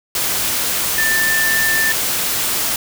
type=tone in noise; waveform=sine; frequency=1777 Hz; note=A6; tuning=17 cents sharp; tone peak=-15 dBFS; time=0.98-1.92 s; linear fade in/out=2 ms; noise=white; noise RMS=-19 dBFS; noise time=0.15-2.76 s; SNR=+1 dB; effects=none